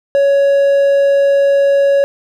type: tone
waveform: triangle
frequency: 558 Hz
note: C#5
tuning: 11 cents sharp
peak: -6 dBFS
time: 0.15-2.04 s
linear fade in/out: 0 ms
effects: none